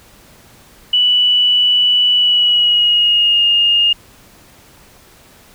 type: tone with pitch glide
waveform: sine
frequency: 2960 to 2836 Hz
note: F#7 to F7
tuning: 0 to +26 cents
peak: -9 dBFS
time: 0.93-3.93 s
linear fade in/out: 5 ms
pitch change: -74 cents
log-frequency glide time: 2.13-3.45 s
effects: pink hiss -45 dBFS RMS until 5.54 s